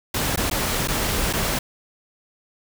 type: noise with dropouts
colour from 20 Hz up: pink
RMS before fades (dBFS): -23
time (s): 0.14-1.59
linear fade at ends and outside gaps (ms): 5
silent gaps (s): 0.361-0.374 / 0.5-0.511 / 0.875-0.883 / 1.329-1.334
effects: none